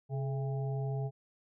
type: harmonic tone with a mistuned harmonic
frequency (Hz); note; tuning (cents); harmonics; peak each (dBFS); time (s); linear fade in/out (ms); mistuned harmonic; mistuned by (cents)
133.7; C3; +38; 1 / 3 / 5 / 6; -32 / -42 / -46 / -48; 0.09-1.11; 50; 3; +84
effects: none